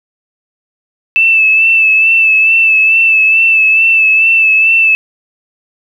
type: tone with vibrato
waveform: sine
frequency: 2637 Hz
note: E7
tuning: in tune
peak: -5 dBFS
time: 1.16-4.95 s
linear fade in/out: 0 ms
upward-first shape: sine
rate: 2.3 Hz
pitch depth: 31 cents each way
effects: 7-bit